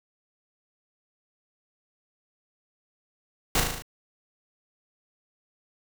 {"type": "noise with echo", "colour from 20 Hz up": "pink", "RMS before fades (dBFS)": -23, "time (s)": [3.55, 3.6], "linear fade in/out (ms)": 2, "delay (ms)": 37, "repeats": 6, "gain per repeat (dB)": -3, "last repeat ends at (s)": 3.822, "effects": []}